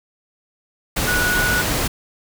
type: tone in noise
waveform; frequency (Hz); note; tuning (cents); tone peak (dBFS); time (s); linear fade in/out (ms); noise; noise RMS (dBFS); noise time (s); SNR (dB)
sine; 1466; F#6; -16; -18; 1.07-1.62; 10; pink; -21; 0.96-1.88; 0
effects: none